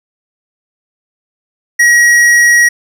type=tone with hard clipping; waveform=sine; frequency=1904 Hz; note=A#6; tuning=36 cents sharp; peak=-6 dBFS; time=1.79-2.69 s; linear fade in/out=10 ms; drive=11 dB; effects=none